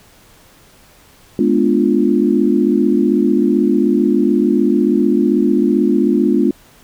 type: chord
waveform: sine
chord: G# diminished seventh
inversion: none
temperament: equal with one note detuned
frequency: 211 / 246.9 / 293.7 / 349.2 Hz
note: G#3 / B3 / D4 / F4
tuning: +28 / 0 / 0 / 0 cents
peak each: -16 dBFS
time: 1.39-6.51 s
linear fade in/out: 2 ms
effects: pink hiss -47 dBFS RMS until 6.83 s